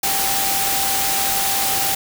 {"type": "tone in noise", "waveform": "sine", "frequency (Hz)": 784, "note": "G5", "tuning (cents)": 0, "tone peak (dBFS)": -25, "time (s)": [0.03, 1.95], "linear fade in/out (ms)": 5, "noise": "white", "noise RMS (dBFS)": -20, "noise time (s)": [0.03, 1.95], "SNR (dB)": -8, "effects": []}